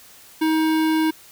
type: tone with notch filter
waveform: square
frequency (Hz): 316.5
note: D#4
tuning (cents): +30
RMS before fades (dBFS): -19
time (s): 0.41-1.11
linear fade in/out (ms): 10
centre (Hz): 6900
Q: 0.98
effects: white hiss -47 dBFS RMS until 1.31 s

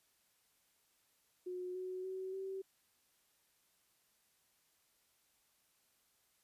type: tone with pitch steps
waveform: sine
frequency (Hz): 362.9 / 369.9 / 377 / 384.3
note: F#4 / F#4 / F#4 / G4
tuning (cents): -34 / 0 / +32 / -34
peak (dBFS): -40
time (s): 1.46-2.62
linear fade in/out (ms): 10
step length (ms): 290
effects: white hiss -75 dBFS RMS until 6.43 s + resampled to 32000 Hz

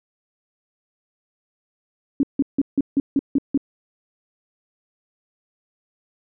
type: tone bursts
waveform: sine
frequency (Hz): 277.2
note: C#4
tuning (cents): 0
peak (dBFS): -14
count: 8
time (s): 2.2-3.576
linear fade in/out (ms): 2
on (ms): 32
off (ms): 160
effects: none

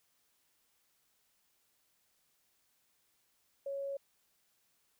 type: tone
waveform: sine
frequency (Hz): 554.4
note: C#5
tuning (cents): 0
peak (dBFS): -36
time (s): 3.66-3.97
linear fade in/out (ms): 5
effects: white hiss -75 dBFS RMS until 4.99 s

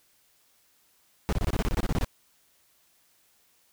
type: noise bursts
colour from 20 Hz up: brown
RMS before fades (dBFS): -25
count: 13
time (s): 1.29-2.045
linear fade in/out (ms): 0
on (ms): 35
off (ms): 25
effects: white hiss -65 dBFS RMS until 3.72 s

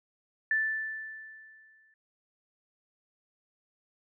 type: tone with exponential decay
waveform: sine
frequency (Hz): 1760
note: A6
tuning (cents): 0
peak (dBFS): -23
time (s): 0.51-1.94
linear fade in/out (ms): 2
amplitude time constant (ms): 310
effects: none

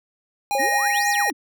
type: tone with tremolo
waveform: square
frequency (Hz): 816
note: G#5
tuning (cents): -31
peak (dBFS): -20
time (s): 0.51-1.3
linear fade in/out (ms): 0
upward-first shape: triangle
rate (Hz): 9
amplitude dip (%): 40
type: tone with exponential decay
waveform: sine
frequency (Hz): 545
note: C#5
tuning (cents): -29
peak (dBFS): -21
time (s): 0.55-1.24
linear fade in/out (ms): 1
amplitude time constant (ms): 150
type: tone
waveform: square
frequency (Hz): 1874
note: A#6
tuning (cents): +9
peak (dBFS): -22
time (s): 0.58-1.31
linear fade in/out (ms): 20
type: exponential two-way sweep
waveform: sine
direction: up then down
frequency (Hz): 243.2 to 7780 to 243.2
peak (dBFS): -29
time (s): 0.59-1.33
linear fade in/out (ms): 10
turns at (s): 1.09
effects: none

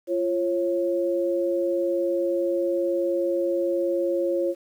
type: tone pair together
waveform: sine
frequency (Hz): 344.9 / 545.6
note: F4 / C#5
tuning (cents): -22 / -28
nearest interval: minor sixth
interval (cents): 794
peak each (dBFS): -24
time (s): 0.07-4.55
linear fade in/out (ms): 50
effects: 9-bit

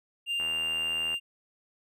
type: tone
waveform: triangle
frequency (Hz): 2794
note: F7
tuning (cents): 0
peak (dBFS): -26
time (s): 0.26-1.2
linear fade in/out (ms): 50
type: click train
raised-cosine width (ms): 0.5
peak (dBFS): -28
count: 61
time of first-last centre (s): 0.4-1.142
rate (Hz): 80.9
effects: none

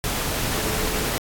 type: tone in noise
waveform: sine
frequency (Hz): 432.7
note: A4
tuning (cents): -29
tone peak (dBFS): -33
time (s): 0.54-1.03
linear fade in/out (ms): 0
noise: pink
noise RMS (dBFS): -25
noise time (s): 0.04-1.18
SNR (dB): -11
effects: AAC 64 kbps

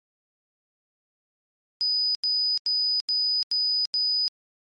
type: tone bursts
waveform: sine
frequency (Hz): 4978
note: D#8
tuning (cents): 0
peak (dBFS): -21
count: 6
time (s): 1.81-4.28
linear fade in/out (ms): 0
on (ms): 340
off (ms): 86
effects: MP3 48 kbps

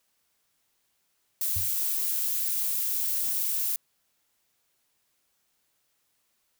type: noise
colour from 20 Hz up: violet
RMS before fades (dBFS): -28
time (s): 1.41-3.76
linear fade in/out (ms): 2
type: tone with exponential decay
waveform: sine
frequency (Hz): 92.5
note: F#2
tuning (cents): 0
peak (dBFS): -28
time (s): 1.56-1.74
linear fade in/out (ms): 5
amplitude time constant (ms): 39
effects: white hiss -73 dBFS RMS until 6.59 s

